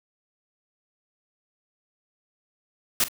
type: noise with echo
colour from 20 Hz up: white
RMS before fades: -21 dBFS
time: 3-3.04 s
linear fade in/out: 2 ms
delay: 44 ms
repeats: 1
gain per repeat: -15 dB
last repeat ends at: 3.084 s
effects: none